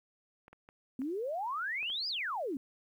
clicks, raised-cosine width 0.5 ms, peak -38 dBFS, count 6, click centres 0.481 / 0.53 / 0.689 / 1.018 / 1.829 / 1.901 s
sine exponential two-way sweep, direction up then down, 246.9 to 5100 to 246.9 Hz, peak -33 dBFS, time 0.99-2.57 s, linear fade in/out 2 ms, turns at 2.08 s
effects 11-bit

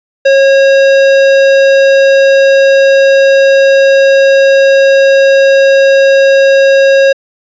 triangle tone with hard clipping, 545 Hz, C#5, 29 cents flat, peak -5 dBFS, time 0.25-7.13 s, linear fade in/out 10 ms, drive 18 dB, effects resampled to 16000 Hz

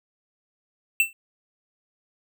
square tone with exponential decay, 2679 Hz, E7, 27 cents sharp, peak -14 dBFS, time 1-1.13 s, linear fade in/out 1 ms, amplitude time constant 28 ms, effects none

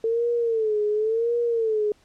sine tone with vibrato, 446 Hz, A4, 23 cents sharp, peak -20 dBFS, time 0.04-1.92 s, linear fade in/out 2 ms, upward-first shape sine, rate 0.93 Hz, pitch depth 110 cents each way, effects pink hiss -60 dBFS RMS until 2.04 s + low-pass 8000 Hz 12 dB/octave

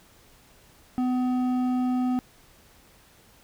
sine tone with hard clipping, 251.7 Hz, B3, 33 cents sharp, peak -24 dBFS, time 0.98-2.19 s, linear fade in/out 0 ms, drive 8 dB, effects pink hiss -56 dBFS RMS until 3.43 s

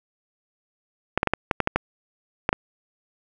clicks, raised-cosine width 0.5 ms, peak -4 dBFS, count 10, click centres 1.176 / 1.231 / 1.273 / 1.336 / 1.512 / 1.603 / 1.674 / 1.76 / 2.491 / 2.529 s, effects none

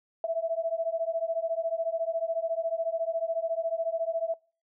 sine beating tone pair, 653 / 667 Hz, E5 / E5, -17 / +20 cents, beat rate 14 Hz, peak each -30 dBFS, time 0.24-4.34 s, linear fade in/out 2 ms, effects noise-tail reverb RT60 0.4 s tail -26 dB re dry

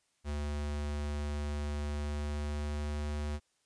square tone with pitch glide, 73.42 to 74.14 Hz, D2 to D2, 0 to +17 cents, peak -34 dBFS, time 0.24-3.4 s, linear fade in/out 50 ms, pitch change +17 cents, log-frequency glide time 1.82-3.04 s, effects white hiss -75 dBFS RMS until 3.65 s + resampled to 22050 Hz

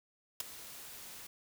white noise with ADSR envelope, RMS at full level -32 dBFS, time 0.4-1.27 s, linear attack 4 ms, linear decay 10 ms, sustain -17 dB, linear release 5 ms, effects none

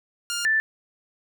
10% pulse / sine tone pair in turn, 1406 / 1764.3 Hz, F6 / A6, +11 / +4 cents, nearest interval major third, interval 393 cents, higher second, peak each -18 dBFS, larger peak neither, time 0.3-0.45 / 0.45-0.6 s, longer neither, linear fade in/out 0 ms, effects none

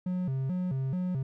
triangle tone with vibrato, 155.56 Hz, D#3, in tune, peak -26 dBFS, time 0.06-1.23 s, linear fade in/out 5 ms, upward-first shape square, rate 2.3 Hz, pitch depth 270 cents each way, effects none

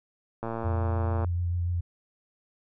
click train, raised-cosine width 1 ms, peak -19 dBFS, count 94, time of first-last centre 0.43-1.246 s, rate 114 Hz
sine tone with vibrato, 87.31 Hz, F2, in tune, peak -25 dBFS, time 0.64-1.81 s, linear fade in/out 10 ms, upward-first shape sine, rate 6.8 Hz, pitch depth 21 cents each way
effects none

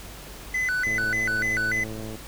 triangle tone with vibrato, 1736 Hz, A6, 24 cents flat, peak -21 dBFS, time 0.54-1.84 s, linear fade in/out 5 ms, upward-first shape square, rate 3.4 Hz, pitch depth 260 cents each way
click train, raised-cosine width 2 ms, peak -24 dBFS, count 141, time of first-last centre 0.87-2.154 s, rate 109 Hz
effects added 50 Hz sine -44 dBFS peak until 2.27 s + pink hiss -42 dBFS RMS until 2.27 s

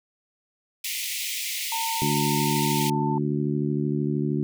pink high-pass noise, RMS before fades -30 dBFS, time 0.84-2.9 s, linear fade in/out 5 ms, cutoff 2000 Hz, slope 96 dB/octave
sine tone with pitch glide, 908 to 889.3 Hz, A#5 to A5, -46 to +18 cents, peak -27 dBFS, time 1.72-3.18 s, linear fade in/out 2 ms, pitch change -36 cents, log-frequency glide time 2.72-2.85 s
harmonic tone, 73.1 Hz, D2, 7 cents flat, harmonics 2 / 3 / 4 / 5, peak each -26 / -28 / -29 / -30 dBFS, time 2.02-4.43 s, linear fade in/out 0 ms
effects none

